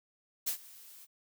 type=noise with ADSR envelope; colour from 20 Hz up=blue; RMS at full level=-31 dBFS; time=0.46-1.07 s; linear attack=16 ms; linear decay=96 ms; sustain=-22 dB; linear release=35 ms; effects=none